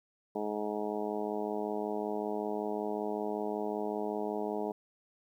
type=harmonic tone; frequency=105.3 Hz; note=G#2; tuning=24 cents sharp; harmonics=2 / 3 / 4 / 5 / 6 / 7 / 8 / 9; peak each=-40 / -40 / -36 / -46 / -40 / -42 / -43 / -46 dBFS; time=0.35-4.72 s; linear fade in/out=5 ms; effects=11-bit